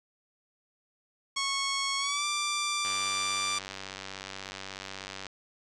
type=tone with pitch glide; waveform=10% pulse; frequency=1100 to 1179 Hz; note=C#6 to D6; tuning=-14 to +6 cents; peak=-20 dBFS; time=1.36-3.59 s; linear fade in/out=10 ms; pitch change=+120 cents; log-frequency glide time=1.98-2.25 s
type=click train; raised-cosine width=0.2 ms; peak=-21 dBFS; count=234; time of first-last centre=2.85-5.267 s; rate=96.4 Hz
effects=resampled to 24000 Hz + 9-bit